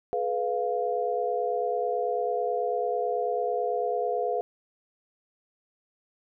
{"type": "chord", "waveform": "sine", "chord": "F diminished", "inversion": "first", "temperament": "equal with one note detuned", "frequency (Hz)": [424.8, 493.9, 698.5], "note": ["Ab4", "Cb5", "F5"], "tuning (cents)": [39, 0, 0], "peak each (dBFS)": [-30, -29, -29], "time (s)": [0.13, 4.41], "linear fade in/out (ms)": 0, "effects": []}